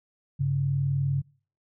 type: tone pair together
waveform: sine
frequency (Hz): 98.85 / 139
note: G2 / C#3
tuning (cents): +15 / +5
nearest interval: tritone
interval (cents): 590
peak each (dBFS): -31 / -23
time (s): 0.39-1.22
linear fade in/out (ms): 20
effects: noise-tail reverb RT60 0.4 s tail -22 dB re dry